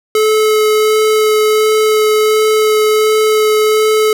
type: tone with vibrato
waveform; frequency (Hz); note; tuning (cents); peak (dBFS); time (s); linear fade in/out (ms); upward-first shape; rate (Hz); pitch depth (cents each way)
square; 430.8; A4; -37; -9; 0.15-4.13; 2; sine; 1.4; 8
effects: none